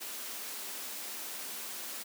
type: high-pass noise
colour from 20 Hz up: white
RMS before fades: -41 dBFS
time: 0-2.04 s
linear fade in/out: 20 ms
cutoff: 190 Hz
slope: 96 dB/octave
effects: none